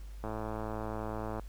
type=click train; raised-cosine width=1 ms; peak=-24 dBFS; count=127; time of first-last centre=0.24-1.396 s; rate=109 Hz; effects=added 50 Hz sine -42 dBFS peak until 1.48 s + pink hiss -61 dBFS RMS until 1.48 s